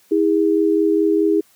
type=tone pair together; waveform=sine; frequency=322.5 / 407.3 Hz; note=E4 / G#4; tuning=-38 / -34 cents; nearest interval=major third; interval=404 cents; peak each=-16 dBFS; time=0.11-1.41 s; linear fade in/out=10 ms; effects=white hiss -55 dBFS RMS until 1.55 s + high-pass 80 Hz 12 dB/octave